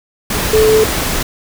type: tone in noise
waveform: sine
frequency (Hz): 435.3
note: A4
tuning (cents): -19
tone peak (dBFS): -7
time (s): 0.53-0.84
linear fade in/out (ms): 5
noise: pink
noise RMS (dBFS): -17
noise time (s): 0.3-1.23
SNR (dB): +7
effects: none